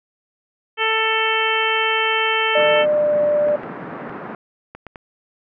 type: harmonic tone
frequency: 443 Hz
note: A4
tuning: 12 cents sharp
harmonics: 1 / 2 / 3 / 4 / 5 / 6 / 7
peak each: -24 / -24 / -24 / -24 / -24 / -24 / -24 dBFS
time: 0.77-2.86 s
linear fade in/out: 50 ms
type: tone with pitch glide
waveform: sine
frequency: 600 to 593.5 Hz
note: D5 to D5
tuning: +37 to +18 cents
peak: -14 dBFS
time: 2.55-3.56 s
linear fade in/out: 5 ms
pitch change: -19 cents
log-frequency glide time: 2.9-3.18 s
type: band-pass noise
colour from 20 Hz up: pink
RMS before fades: -32 dBFS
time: 2.57-4.35 s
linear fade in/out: 2 ms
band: 160 to 1700 Hz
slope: 24 dB/octave
type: clicks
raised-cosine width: 0.5 ms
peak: -20 dBFS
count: 6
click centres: 3.485 / 3.634 / 4.095 / 4.75 / 4.867 / 4.958 s
effects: none